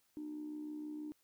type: tone with amplitude modulation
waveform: sine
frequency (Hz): 302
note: D4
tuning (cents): +48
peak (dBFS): -38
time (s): 0.17-1.12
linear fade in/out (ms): 0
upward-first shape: sine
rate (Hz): 66.3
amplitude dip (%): 55
effects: tanh soft clip ceiling -36 dBFS + white hiss -75 dBFS RMS until 1.23 s